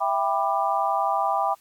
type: chord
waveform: sine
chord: E minor seventh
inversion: none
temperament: just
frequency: 659.3 / 791.1 / 988.9 / 1186.7 Hz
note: E5 / G5 / B5 / D6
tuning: 0 / +16 / +2 / +18 cents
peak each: -28 / -24 / -27 / -27 dBFS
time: 0-1.55 s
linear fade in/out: 20 ms
effects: white hiss -59 dBFS RMS until 1.6 s + AAC 64 kbps